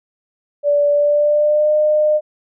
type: tone with pitch glide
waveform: sine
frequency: 580 to 607.1 Hz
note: D5 to D#5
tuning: -22 to -43 cents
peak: -11 dBFS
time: 0.63-2.21 s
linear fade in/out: 50 ms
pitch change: +79 cents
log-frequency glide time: 0.9-1.74 s
effects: none